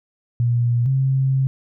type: tone pair in turn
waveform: sine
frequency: 119.6 / 133.59 Hz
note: A#2 / C3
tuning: +45 / +36 cents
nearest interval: major second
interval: 191 cents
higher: second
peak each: -15 dBFS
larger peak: neither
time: 0.4-0.86 / 0.86-1.47 s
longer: second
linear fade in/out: 0 ms
effects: none